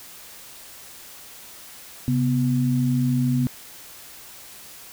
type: tone pair together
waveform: sine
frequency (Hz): 133.46 / 246.9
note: C3 / B3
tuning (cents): +35 / 0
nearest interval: major seventh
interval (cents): 1065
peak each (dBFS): -21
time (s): 2.08-3.47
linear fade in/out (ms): 0
effects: white hiss -43 dBFS RMS until 4.92 s